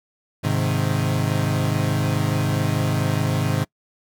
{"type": "chord", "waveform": "35% pulse", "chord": "Ab major", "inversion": "none", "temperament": "equal", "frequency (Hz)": [103.83, 130.81, 155.56], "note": ["Ab2", "C3", "Eb3"], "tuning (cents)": [0, 0, 0], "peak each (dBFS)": -22, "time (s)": [0.43, 3.65], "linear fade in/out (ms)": 20, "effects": ["noise-tail reverb RT60 0.1 s tail -25 dB re dry"]}